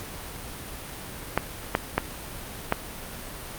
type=clicks; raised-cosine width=0.5 ms; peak=-5 dBFS; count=4; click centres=1.376 / 1.751 / 1.98 / 2.724 s; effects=pink hiss -38 dBFS RMS until 3.58 s + Opus 48 kbps